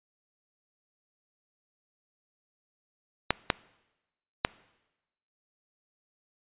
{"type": "clicks", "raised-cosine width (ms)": 0.3, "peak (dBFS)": -5, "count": 3, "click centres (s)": [3.306, 3.502, 4.449], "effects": ["noise-tail reverb RT60 1.0 s tail -22 dB re dry", "resampled to 8000 Hz"]}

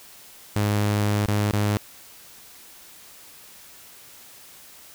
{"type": "tone with dropouts", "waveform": "sawtooth", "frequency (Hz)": 103.83, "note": "G#2", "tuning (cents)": 0, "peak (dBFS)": -16, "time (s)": [0.56, 1.77], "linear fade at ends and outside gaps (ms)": 0, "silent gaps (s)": [[1.258, 1.284], [1.51, 1.532]], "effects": ["white hiss -47 dBFS RMS until 4.94 s"]}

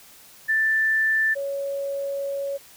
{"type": "tone pair in turn", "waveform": "sine", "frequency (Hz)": [1768, 556.9], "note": ["A6", "C#5"], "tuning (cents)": [8, 8], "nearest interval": "octave + minor sixth", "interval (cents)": 2000, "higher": "first", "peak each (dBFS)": [-18, -25], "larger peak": "first", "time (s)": [[0.48, 1.35], [1.35, 2.58]], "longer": "second", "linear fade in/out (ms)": 20, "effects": ["white hiss -49 dBFS RMS until 2.76 s"]}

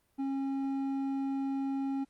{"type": "tone with hard clipping", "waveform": "sine", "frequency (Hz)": 272.1, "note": "C#4", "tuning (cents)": -32, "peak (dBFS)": -32, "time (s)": [0.18, 2.05], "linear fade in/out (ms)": 20, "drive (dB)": 6, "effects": ["pink hiss -73 dBFS RMS until 2.09 s", "Opus 32 kbps"]}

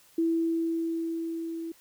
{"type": "tone with level ramp", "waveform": "sine", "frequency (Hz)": 330, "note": "E4", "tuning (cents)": 2, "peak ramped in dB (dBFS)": [-22, -33], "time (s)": [0.18, 1.72], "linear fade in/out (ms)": 5, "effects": ["white hiss -59 dBFS RMS until 1.8 s"]}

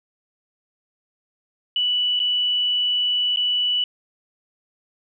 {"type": "tone with dropouts", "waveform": "sine", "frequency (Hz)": 2960, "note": "F#7", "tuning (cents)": 0, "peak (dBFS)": -18, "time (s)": [1.76, 3.84], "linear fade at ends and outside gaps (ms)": 2, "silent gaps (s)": [[2.193, 2.2], [3.361, 3.371]], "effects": []}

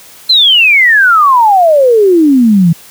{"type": "exponential sweep", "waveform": "sine", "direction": "down", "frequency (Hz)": [4186, 159.7], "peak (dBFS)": -3, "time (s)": [0.29, 2.73], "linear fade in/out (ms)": 10, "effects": ["white hiss -36 dBFS RMS until 2.9 s", "high-pass 60 Hz 12 dB/octave"]}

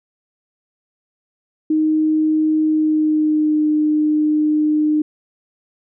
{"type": "tone with pitch glide", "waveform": "sine", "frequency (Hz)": [311.1, 304.2], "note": ["D#4", "D#4"], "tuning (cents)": [0, -39], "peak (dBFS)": -13, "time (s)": [1.7, 5.02], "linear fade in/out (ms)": 5, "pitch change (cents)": -39, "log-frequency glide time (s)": [2.65, 3.67], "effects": []}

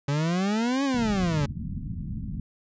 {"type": "exponential two-way sweep", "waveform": "40% pulse", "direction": "up then down", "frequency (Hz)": [138.59, 283.2, 138.59], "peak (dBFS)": -22, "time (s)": [0.08, 1.46], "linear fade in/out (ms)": 5, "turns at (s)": 0.84}
{"type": "low-pass noise", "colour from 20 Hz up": "white", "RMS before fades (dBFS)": -33, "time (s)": [0.94, 2.4], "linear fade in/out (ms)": 2, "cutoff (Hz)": 230, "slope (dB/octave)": 48}
{"effects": ["resampled to 16000 Hz"]}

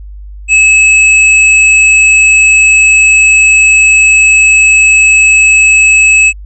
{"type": "tone", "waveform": "square", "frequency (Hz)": 2590, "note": "E7", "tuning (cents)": -31, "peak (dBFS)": -3, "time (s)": [0.48, 6.33], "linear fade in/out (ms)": 50, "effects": ["added 50 Hz sine -24 dBFS peak until 6.45 s", "resampled to 24000 Hz"]}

